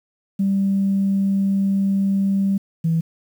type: tone pair in turn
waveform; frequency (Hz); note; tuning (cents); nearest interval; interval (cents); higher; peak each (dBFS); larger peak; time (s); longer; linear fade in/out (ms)
sine; 196 / 164.06; G3 / E3; 0 / -8; minor third; 308; first; -15; neither; 0.39-2.58 / 2.84-3.01; first; 10
effects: tanh soft clip ceiling -11 dBFS + 8-bit